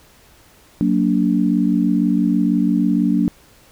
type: chord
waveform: sine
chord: Gb augmented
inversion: none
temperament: just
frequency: 185 / 231.2 / 289.1 Hz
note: Gb3 / Bb3 / D4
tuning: 0 / -14 / -27 cents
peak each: -18 dBFS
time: 0.81-3.28 s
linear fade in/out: 0 ms
effects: pink hiss -50 dBFS RMS until 3.71 s